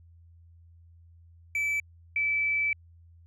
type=tone pair in turn; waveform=triangle / sine; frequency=2311 / 2311 Hz; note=D7 / D7; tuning=-28 / -28 cents; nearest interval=unison; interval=0 cents; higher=neither; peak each=-24 dBFS; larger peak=neither; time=1.55-1.8 / 2.16-2.73 s; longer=second; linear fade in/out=2 ms; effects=added 84 Hz sine -52 dBFS peak until 3.26 s